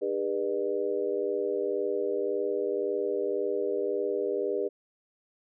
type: harmonic tone with a mistuned harmonic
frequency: 100.7 Hz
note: G2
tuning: 47 cents sharp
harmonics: 3 / 4 / 5 / 6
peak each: -38 / -29 / -31 / -36 dBFS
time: 0.01-4.69 s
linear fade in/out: 20 ms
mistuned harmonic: 5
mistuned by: -66 cents
effects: none